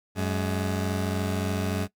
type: tone pair together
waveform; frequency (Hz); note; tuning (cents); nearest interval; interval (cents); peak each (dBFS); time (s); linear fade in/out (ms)
20% pulse; 93.8 / 211; F#2 / G#3; +24 / +28; octave + major second; 1404; -22 / -26; 0.15-1.88; 50
effects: noise-tail reverb RT60 0.1 s tail -19 dB re dry